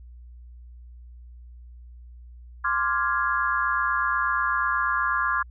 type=chord; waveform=sine; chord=D half-diminished seventh; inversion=third; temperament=equal; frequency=1046.5 / 1174.7 / 1396.9 / 1661.2 Hz; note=C6 / D6 / F6 / Ab6; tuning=0 / 0 / 0 / 0 cents; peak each=-27 dBFS; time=2.64-5.43 s; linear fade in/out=10 ms; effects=added 60 Hz sine -42 dBFS peak until 5.5 s